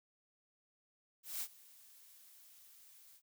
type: noise with ADSR envelope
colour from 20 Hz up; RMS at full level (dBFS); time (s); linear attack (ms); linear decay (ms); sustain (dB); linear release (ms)
blue; -39; 1.23-3.22; 180; 67; -22; 65
effects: none